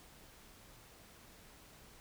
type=silence; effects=pink hiss -59 dBFS RMS until 2 s